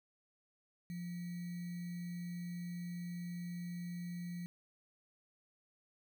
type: tone with sample-and-hold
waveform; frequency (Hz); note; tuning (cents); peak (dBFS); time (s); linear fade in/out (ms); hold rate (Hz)
sine; 174.8; F3; +2; -40; 0.9-4.46; 0; 2100
effects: none